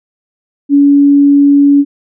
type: tone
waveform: sine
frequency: 283.6 Hz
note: C#4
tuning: 40 cents sharp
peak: -3 dBFS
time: 0.69-1.85 s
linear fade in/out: 50 ms
effects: none